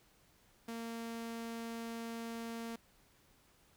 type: tone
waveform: sawtooth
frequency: 230 Hz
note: A#3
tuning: 23 cents flat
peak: -37 dBFS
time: 0.68-2.76 s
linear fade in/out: 5 ms
effects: pink hiss -68 dBFS RMS until 3.76 s